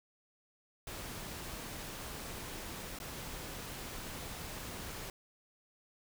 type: noise with dropouts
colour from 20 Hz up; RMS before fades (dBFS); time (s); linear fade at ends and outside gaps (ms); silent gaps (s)
pink; -44; 0.87-5.1; 2; 2.988-3
effects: none